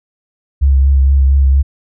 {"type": "tone with vibrato", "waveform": "sine", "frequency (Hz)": 68.1, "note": "C#2", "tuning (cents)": -30, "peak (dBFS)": -6, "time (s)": [0.61, 1.63], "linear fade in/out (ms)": 20, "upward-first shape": "triangle", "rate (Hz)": 4.3, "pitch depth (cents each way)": 35, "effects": []}